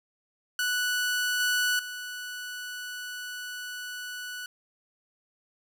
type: tone with level steps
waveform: sawtooth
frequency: 1480 Hz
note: F#6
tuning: in tune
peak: -22 / -20 / -32 dBFS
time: 0.59-4.46 s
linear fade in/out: 2 ms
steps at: 1.4 / 1.79 s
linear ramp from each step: 2 ms
effects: none